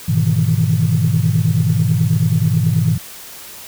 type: chord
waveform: sine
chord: E major seventh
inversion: first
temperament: equal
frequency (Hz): 103.83 / 123.47 / 155.56 / 164.81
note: G#2 / B2 / D#3 / E3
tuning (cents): 0 / 0 / 0 / 0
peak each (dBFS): -17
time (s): 0.08-2.98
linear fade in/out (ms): 10
effects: tanh soft clip ceiling -4 dBFS + white hiss -35 dBFS RMS until 3.67 s